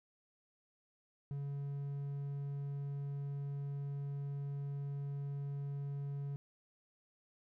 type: tone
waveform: triangle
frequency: 141 Hz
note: C#3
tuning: 30 cents sharp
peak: -36 dBFS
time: 1.31-6.36 s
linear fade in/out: 0 ms
effects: none